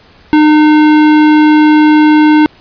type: tone with hard clipping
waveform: sine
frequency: 304.4 Hz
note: D#4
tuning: 38 cents flat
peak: -5 dBFS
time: 0.33-2.46 s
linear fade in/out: 0 ms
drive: 16 dB
effects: pink hiss -42 dBFS RMS until 2.6 s + resampled to 11025 Hz